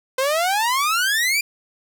sawtooth exponential sweep, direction up, 510 to 2421 Hz, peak -14 dBFS, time 0.18-1.41 s, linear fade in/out 5 ms, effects none

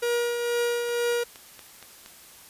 45% pulse tone with tremolo, 476.7 Hz, A#4, 39 cents sharp, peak -22 dBFS, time 0.02-1.24 s, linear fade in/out 10 ms, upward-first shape triangle, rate 2.1 Hz, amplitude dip 45%
click train, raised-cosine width 0.2 ms, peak -26 dBFS, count 6, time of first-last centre 0.89-2.061 s, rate 4.27 Hz
effects white hiss -49 dBFS RMS until 2.49 s + resampled to 32000 Hz

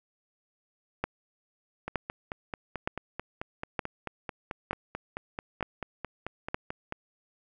two click trains, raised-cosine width 0.5 ms, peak -13 / -19 dBFS, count 7 / 24, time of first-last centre 1.04-6.545 / 1.88-6.924 s, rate 1.09 / 4.56 Hz, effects none

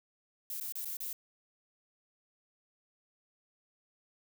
violet noise with dropouts, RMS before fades -39 dBFS, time 0.5-1.13 s, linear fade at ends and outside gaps 2 ms, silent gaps 0.601-0.609 / 0.723-0.754 / 0.847-0.855 / 0.969-1.004 s, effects none

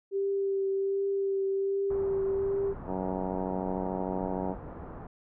sine tone with vibrato, 392 Hz, G4, in tune, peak -26 dBFS, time 0.11-2.75 s, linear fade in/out 50 ms, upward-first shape triangle, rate 1.3 Hz, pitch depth 17 cents each way
pink low-pass noise, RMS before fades -42 dBFS, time 1.9-5.07 s, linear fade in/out 5 ms, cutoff 1200 Hz, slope 24 dB/octave
harmonic tone, 93.5 Hz, F#2, 19 cents sharp, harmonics 2 / 3 / 4 / 5 / 6 / 7 / 8 / 9 / 10, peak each -35 / -37 / -38 / -39 / -40 / -40 / -41 / -42 / -42 dBFS, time 2.86-4.56 s, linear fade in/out 50 ms
effects none

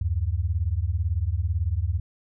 sine beating tone pair, 75.7 / 93.7 Hz, D#2 / F#2, -47 / +22 cents, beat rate 18 Hz, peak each -25 dBFS, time 0.01-2 s, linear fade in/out 5 ms, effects none

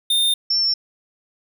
square / sine tone pair in turn, 3630 / 5403 Hz, A#7 / E8, -47 / +42 cents, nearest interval perfect fifth, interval 689 cents, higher second, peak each -16 dBFS, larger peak neither, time 0.1-0.34 / 0.5-0.74 s, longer neither, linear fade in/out 5 ms, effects none

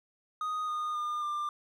triangle tone with pitch steps, 1244.5 / 1226.7 / 1209.1 / 1191.7 Hz, D#6 / D#6 / D#6 / D6, 0 / -25 / -50 / +25 cents, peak -29 dBFS, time 0.41-1.49 s, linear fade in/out 2 ms, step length 270 ms, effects none

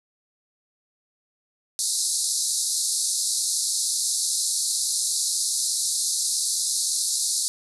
white band-pass noise, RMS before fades -25 dBFS, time 1.79-7.48 s, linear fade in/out 0 ms, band 3900 to 11000 Hz, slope 96 dB/octave, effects none

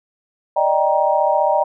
sine chord, Eb major seventh, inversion third, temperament equal with one note detuned, 587.3 / 622.3 / 784 / 941 Hz, D5 / Eb5 / G5 / Bb5, 0 / 0 / 0 / +16 cents, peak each -19 dBFS, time 0.56-1.64 s, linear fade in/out 10 ms, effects none

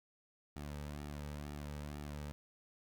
sawtooth tone with flanger, 73.42 Hz, D2, in tune, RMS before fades -45 dBFS, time 0.56-2.32 s, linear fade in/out 0 ms, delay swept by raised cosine 1.9 to 2.9 ms, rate 2.1 Hz, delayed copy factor -0.6, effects none

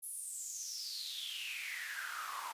pink noise with high-pass filter sweep, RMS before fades -43 dBFS, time 0.02-2.53 s, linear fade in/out 20 ms, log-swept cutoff 11000 to 940 Hz, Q 8.4, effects resampled to 32000 Hz

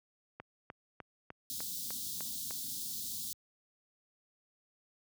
click train, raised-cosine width 0.5 ms, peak -29 dBFS, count 8, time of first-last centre 0.4-2.508 s, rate 3.32 Hz
white band-stop noise, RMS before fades -40 dBFS, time 1.5-3.33 s, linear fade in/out 0 ms, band 290 to 3500 Hz, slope 48 dB/octave
effects high-pass 80 Hz 12 dB/octave

